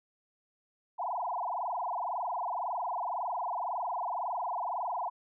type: tone with frequency modulation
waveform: sine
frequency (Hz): 849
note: G#5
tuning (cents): +38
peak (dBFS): -31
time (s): 0.98-5.1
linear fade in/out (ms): 20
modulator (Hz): 21.9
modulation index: 7.6
effects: none